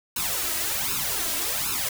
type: noise with flanger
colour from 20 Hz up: white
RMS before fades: -27 dBFS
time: 0.16-1.89 s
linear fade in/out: 5 ms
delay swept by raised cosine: 0.75 to 3.15 ms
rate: 1.3 Hz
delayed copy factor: +0.85
effects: none